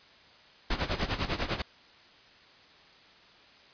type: noise with tremolo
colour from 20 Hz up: pink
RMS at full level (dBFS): -28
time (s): 0.7-1.62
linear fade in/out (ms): 5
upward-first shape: sine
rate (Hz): 10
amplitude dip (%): 80
effects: white hiss -56 dBFS RMS until 3.73 s + resampled to 11025 Hz